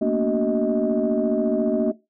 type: tone cluster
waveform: sine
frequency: 224.1 / 238.5 / 288.2 / 377.1 / 628 Hz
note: A3 / A#3 / D4 / F#4 / D#5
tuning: +32 / +40 / -33 / +33 / +16 cents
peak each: -24 dBFS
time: 0.01-1.92 s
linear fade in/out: 10 ms
effects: noise-tail reverb RT60 0.2 s tail -17 dB re dry + tanh soft clip ceiling -11 dBFS